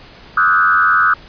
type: tone with frequency modulation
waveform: sine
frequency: 1371 Hz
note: F6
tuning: 32 cents flat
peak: -9 dBFS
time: 0.37-1.14 s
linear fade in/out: 5 ms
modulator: 89.6 Hz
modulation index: 2
effects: pink hiss -40 dBFS RMS until 1.28 s + resampled to 11025 Hz